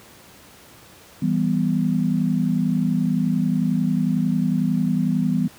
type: chord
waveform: sine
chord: E minor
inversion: none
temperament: equal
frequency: 164.81 / 196 / 246.9 Hz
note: E3 / G3 / B3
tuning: 0 / 0 / 0 cents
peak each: -22 dBFS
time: 1.22-5.48 s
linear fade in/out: 5 ms
effects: pink hiss -47 dBFS RMS until 5.58 s + high-pass 80 Hz 12 dB/octave